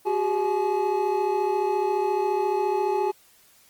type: tone cluster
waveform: triangle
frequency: 372.3 / 406.7 / 850 Hz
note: F#4 / G#4 / G#5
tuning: +11 / -36 / +40 cents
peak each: -24 dBFS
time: 0.05-3.12 s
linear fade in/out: 20 ms
effects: white hiss -57 dBFS RMS until 3.69 s + Opus 24 kbps